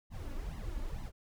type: noise with flanger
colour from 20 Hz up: brown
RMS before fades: -39 dBFS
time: 0.1-1.12 s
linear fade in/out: 50 ms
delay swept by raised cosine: 0.99 to 3.59 ms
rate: 2.2 Hz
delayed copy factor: +0.85
effects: none